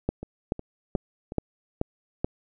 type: two click trains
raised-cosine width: 2 ms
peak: -22 / -11 dBFS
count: 4 / 6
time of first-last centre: 0.23-1.321 / 0.09-2.245 s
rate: 2.75 / 2.32 Hz
effects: none